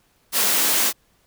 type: high-pass noise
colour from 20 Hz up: white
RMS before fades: -19 dBFS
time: 0.32-0.93 s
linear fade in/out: 50 ms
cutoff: 180 Hz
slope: 48 dB/octave
effects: pink hiss -62 dBFS RMS until 1.26 s